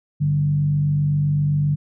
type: tone with frequency modulation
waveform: sine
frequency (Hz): 147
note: D3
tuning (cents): +2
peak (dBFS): -16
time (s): 0.2-1.76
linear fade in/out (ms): 20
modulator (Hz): 47.7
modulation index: 0.39
effects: none